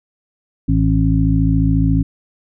harmonic tone, 54.2 Hz, A1, 25 cents flat, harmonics 1 / 2 / 3 / 5, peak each -17 / -17 / -17 / -17 dBFS, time 0.68-2.03 s, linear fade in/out 10 ms, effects none

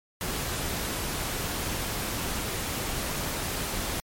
pink noise, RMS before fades -31 dBFS, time 0.21-4 s, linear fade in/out 0 ms, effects MP3 64 kbps

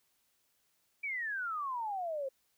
sine exponential sweep, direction down, 2349 to 521 Hz, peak -34 dBFS, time 1.03-2.29 s, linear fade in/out 10 ms, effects white hiss -75 dBFS RMS until 2.57 s

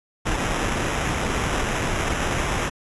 pink noise with sample-and-hold, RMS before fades -24 dBFS, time 0.25-2.7 s, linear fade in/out 20 ms, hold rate 4410 Hz, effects resampled to 24000 Hz

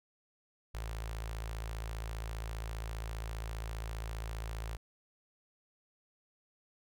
sawtooth tone with notch filter, 55 Hz, A1, in tune, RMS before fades -40 dBFS, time 0.74-4.77 s, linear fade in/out 10 ms, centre 240 Hz, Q 0.52, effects none

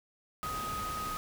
sine tone in noise, 1253 Hz, D#6, 12 cents sharp, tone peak -35 dBFS, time 0.43-1.17 s, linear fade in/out 0 ms, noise pink, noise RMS -41 dBFS, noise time 0.43-1.17 s, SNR +3 dB, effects none

